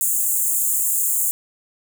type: high-pass noise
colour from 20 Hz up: pink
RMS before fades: -20 dBFS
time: 0.01-1.31 s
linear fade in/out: 0 ms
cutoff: 6900 Hz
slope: 96 dB/octave
effects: none